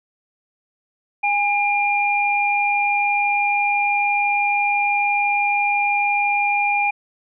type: tone pair together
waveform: sine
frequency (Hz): 819 / 2398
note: G#5 / D7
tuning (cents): -24 / +36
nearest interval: octave + perfect fifth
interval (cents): 1860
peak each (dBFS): -19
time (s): 1.23-6.91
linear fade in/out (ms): 10
effects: none